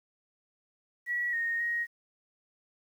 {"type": "tone with pitch steps", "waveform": "sine", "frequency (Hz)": [1931, 1855, 1880], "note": ["B6", "A#6", "A#6"], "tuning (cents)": [-39, -9, 14], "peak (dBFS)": -28, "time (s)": [1.06, 1.87], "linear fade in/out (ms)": 50, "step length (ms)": 270, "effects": ["10-bit"]}